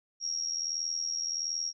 sine tone with amplitude modulation, 5600 Hz, F8, 4 cents sharp, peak -27 dBFS, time 0.2-1.73 s, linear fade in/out 50 ms, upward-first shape sine, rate 81.4 Hz, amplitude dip 75%, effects none

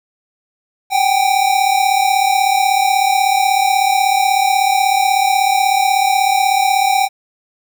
square tone pair together, 763.7 / 800 Hz, G5 / G5, -45 / +35 cents, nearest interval minor second, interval 80 cents, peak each -15 dBFS, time 0.9-7.09 s, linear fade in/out 50 ms, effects 8-bit

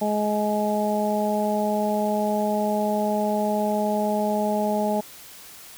harmonic tone, 210.1 Hz, G#3, 20 cents sharp, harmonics 1 / 2 / 3 / 4, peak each -25 / -29 / -25 / -27 dBFS, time 0.01-5.01 s, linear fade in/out 10 ms, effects white hiss -44 dBFS RMS until 5.77 s

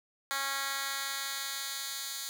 10% pulse tone with high-pass filter sweep, 274.3 Hz, C#4, 18 cents flat, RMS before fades -36 dBFS, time 0.31-2.29 s, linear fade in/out 0 ms, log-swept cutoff 1400 to 4200 Hz, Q 0.79, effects none

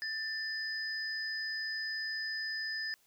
sine tone pair together, 1773 / 5009 Hz, A6 / D#8, +13 / +11 cents, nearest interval octave + tritone, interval 1798 cents, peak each -36 / -39 dBFS, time 0.02-2.94 s, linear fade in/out 0 ms, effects white hiss -69 dBFS RMS until 3.06 s

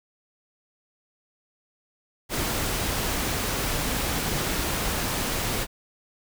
pink noise, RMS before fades -27 dBFS, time 2.29-5.67 s, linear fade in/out 50 ms, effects none

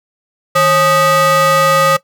square ring-modulated tone, 349.2 Hz, F4, in tune, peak -6 dBFS, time 0.55-1.97 s, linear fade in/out 10 ms, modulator 891 Hz, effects noise-tail reverb RT60 0.1 s tail -18 dB re dry

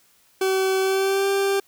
40% pulse tone with pitch glide, 381.2 to 394 Hz, G4 to G4, -48 to +9 cents, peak -18 dBFS, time 0.41-1.6 s, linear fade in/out 5 ms, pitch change +57 cents, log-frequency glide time 0.8-1.28 s, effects white hiss -59 dBFS RMS until 1.67 s

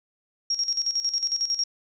sine tone with tremolo, 5588 Hz, F8, in tune, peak -21 dBFS, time 0.5-1.64 s, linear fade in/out 5 ms, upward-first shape square, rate 11 Hz, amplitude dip 70%, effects none

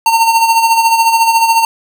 square tone with tremolo, 911 Hz, A#5, 40 cents flat, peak -6 dBFS, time 0.06-1.65 s, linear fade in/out 2 ms, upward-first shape sine, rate 14 Hz, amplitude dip 55%, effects none

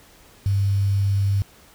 sine tone with quantisation, 99 Hz, G2, 18 cents sharp, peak -17 dBFS, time 0.46-1.42 s, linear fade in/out 0 ms, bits 7, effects pink hiss -51 dBFS RMS until 1.74 s

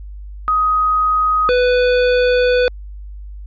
sine / square tone pair in turn, 1255 / 496.5 Hz, D#6 / B4, +15 / +9 cents, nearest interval octave + major third, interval 1606 cents, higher first, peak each -12 dBFS, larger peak neither, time 0.48-1.49 / 1.49-2.68 s, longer second, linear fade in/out 0 ms, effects added 50 Hz sine -29 dBFS peak until 3.46 s + resampled to 11025 Hz

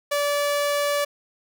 sawtooth tone, 578 Hz, D5, 28 cents flat, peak -17 dBFS, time 0.11-1.05 s, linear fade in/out 10 ms, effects none

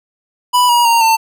square tone with pitch steps, 987.8 / 956.9 / 927 / 898 Hz, B5 / A#5 / A#5 / A5, 0 / +45 / -10 / +35 cents, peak -9 dBFS, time 0.53-1.17 s, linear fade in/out 20 ms, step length 160 ms, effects none

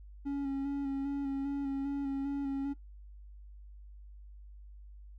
triangle tone with vibrato, 277.2 Hz, C#4, in tune, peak -30 dBFS, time 0.25-2.74 s, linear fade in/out 20 ms, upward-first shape square, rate 2.5 Hz, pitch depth 22 cents each way, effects noise-tail reverb RT60 0.2 s tail -23 dB re dry + added 50 Hz sine -48 dBFS peak until 5.18 s

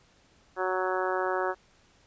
harmonic tone, 185.6 Hz, F#3, 6 cents sharp, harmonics 2 / 3 / 4 / 5 / 6 / 7 / 8 / 9, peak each -31 / -33 / -34 / -35 / -36 / -36 / -37 / -38 dBFS, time 0.56-1.55 s, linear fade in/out 50 ms, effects pink hiss -62 dBFS RMS until 2.06 s + resampled to 16000 Hz

